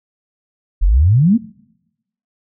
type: exponential sweep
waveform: sine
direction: up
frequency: 38.82 to 249.5 Hz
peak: -8 dBFS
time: 0.81-1.38 s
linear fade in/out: 20 ms
effects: noise-tail reverb RT60 0.9 s tail -23 dB re dry